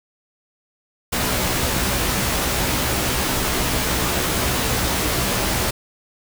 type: noise with comb filter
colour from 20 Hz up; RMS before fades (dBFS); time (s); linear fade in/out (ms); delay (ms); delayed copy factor
pink; -21; 1.12-5.71; 10; 16; +0.65
effects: none